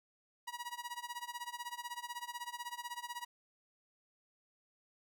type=tone with tremolo; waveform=sawtooth; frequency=962 Hz; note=B5; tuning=46 cents flat; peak=-35 dBFS; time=0.47-3.25 s; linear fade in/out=10 ms; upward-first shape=sine; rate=16 Hz; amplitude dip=90%; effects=none